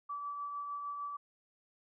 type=tone with tremolo; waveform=sine; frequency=1154 Hz; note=D6; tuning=31 cents flat; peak=-36 dBFS; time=0.09-1.17 s; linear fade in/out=10 ms; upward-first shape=triangle; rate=6.6 Hz; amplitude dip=35%; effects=none